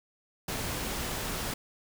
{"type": "noise", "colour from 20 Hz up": "pink", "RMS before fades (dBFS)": -34, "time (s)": [0.48, 1.54], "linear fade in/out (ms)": 5, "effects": []}